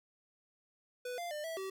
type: tone with pitch steps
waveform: square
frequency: 495.4 / 694 / 600 / 654 / 383.6 Hz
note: B4 / F5 / D5 / E5 / G4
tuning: +5 / -11 / +37 / -14 / -37 cents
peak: -39 dBFS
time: 1.05-1.7 s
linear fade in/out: 5 ms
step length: 130 ms
effects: none